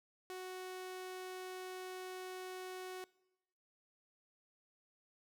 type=tone; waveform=sawtooth; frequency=370 Hz; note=F#4; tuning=in tune; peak=-40 dBFS; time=0.3-3.04 s; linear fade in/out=0 ms; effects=noise-tail reverb RT60 1.0 s tail -23 dB re dry